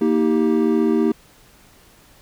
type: chord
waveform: triangle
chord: Eb major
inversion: second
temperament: equal with one note detuned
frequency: 233.1 / 316.4 / 392 Hz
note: Bb3 / Eb4 / G4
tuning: 0 / +29 / 0 cents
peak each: -17 / -17 / -18 dBFS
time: 0.01-1.12 s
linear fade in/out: 5 ms
effects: pink hiss -51 dBFS RMS until 2.21 s